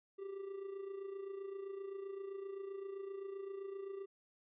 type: tone with amplitude modulation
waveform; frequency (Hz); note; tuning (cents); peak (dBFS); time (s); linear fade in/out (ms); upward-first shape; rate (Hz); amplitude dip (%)
triangle; 392; G4; 0; -38; 0.18-4.06; 20; sine; 27.7; 60
effects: resampled to 8000 Hz